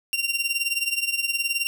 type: tone with tremolo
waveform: sawtooth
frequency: 2765 Hz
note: F7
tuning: 18 cents flat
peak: -16 dBFS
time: 0.13-1.67 s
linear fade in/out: 0 ms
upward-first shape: triangle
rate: 19 Hz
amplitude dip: 85%
effects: none